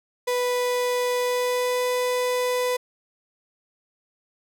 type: tone with pitch glide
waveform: 35% pulse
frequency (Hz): 493.9 to 497.9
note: B4 to B4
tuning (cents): 0 to +14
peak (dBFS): -20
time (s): 0.27-2.77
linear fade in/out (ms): 10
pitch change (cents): +14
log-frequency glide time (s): 1.19-1.83
effects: none